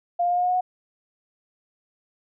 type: tone with pitch steps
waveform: sine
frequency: 698.5 / 704.2 / 709.9 / 715.7 / 721.5 / 727.3 / 733.2 Hz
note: F5 / F5 / F5 / F5 / F#5 / F#5 / F#5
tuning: 0 / +14 / +28 / +42 / -44 / -30 / -16 cents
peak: -19 dBFS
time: 0.19-0.61 s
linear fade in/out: 10 ms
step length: 60 ms
effects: none